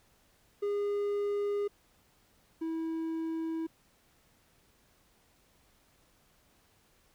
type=tone pair in turn; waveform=triangle; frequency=408.2 / 324.8 Hz; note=G#4 / E4; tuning=-30 / -26 cents; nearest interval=major third; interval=396 cents; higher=first; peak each=-27 / -30 dBFS; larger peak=first; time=0.62-1.68 / 2.61-3.67 s; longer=neither; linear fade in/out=10 ms; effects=pink hiss -67 dBFS RMS until 7.14 s